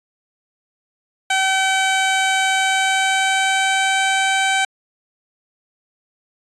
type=tone with pitch glide; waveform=15% pulse; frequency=766 to 771.3 Hz; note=G5 to G5; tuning=-40 to -28 cents; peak=-9 dBFS; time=1.3-4.65 s; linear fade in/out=5 ms; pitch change=+12 cents; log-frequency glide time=2.52-4.13 s; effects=resampled to 24000 Hz